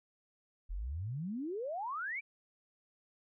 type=exponential sweep; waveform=sine; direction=up; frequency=38.91 to 2399 Hz; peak=-36 dBFS; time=0.69-2.21 s; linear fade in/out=20 ms; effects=none